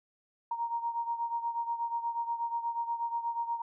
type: beating tone pair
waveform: sine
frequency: 932.3 / 940.6 Hz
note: A#5 / A#5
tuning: 0 / +15 cents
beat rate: 8.3 Hz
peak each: -32 / -37 dBFS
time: 0.51-3.62 s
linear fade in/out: 5 ms
effects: none